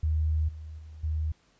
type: tone with level steps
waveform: sine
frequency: 77.9 Hz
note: D#2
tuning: 3 cents sharp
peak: -23 / -38 / -42 / -26 dBFS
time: 0.03-1.32 s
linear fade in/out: 5 ms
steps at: 0.48 / 0.78 / 1.03 s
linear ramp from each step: 10 ms
effects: pink hiss -65 dBFS RMS until 1.59 s + resampled to 16000 Hz